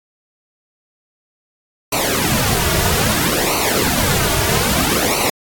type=noise with flanger; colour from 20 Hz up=pink; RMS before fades=-17 dBFS; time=1.92-5.3 s; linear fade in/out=5 ms; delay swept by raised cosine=0.58 to 3.88 ms; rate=0.61 Hz; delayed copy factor=-0.8; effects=AAC 64 kbps